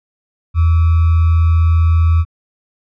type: tone with sample-and-hold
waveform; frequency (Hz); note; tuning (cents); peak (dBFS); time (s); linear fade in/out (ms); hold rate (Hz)
sine; 82.41; E2; 0; -8; 0.54-2.25; 50; 1225
effects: low-pass 2000 Hz 12 dB/octave